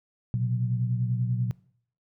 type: tone cluster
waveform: sine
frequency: 120.4 / 130.6 / 183.2 Hz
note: B2 / C3 / F#3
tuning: -44 / -3 / -17 cents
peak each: -25 / -32 / -33 dBFS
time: 0.34-1.51 s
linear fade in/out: 0 ms
effects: noise-tail reverb RT60 0.6 s tail -22 dB re dry